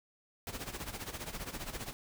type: noise with tremolo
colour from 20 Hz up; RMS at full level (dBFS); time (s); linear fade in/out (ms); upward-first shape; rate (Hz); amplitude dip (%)
pink; -39; 0.47-1.93; 0; sine; 15; 75
effects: none